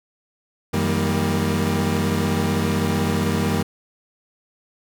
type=tone cluster; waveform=30% pulse; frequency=91.6 / 158.7 / 198.8 / 234.7 Hz; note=F#2 / D#3 / G3 / A#3; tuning=-17 / +35 / +25 / +12 cents; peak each=-22 dBFS; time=0.73-3.63 s; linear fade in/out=10 ms; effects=none